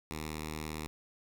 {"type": "tone with notch filter", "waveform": "5% pulse", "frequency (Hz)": 77.4, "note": "D#2", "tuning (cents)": -9, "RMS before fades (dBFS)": -40, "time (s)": [0.11, 0.87], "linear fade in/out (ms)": 0, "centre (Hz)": 620, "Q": 0.96, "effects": []}